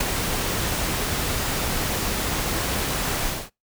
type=noise with ADSR envelope; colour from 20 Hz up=pink; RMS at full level=-18 dBFS; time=0-3.5 s; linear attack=10 ms; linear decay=4 ms; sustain=-7 dB; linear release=230 ms; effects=noise-tail reverb RT60 0.2 s tail -24 dB re dry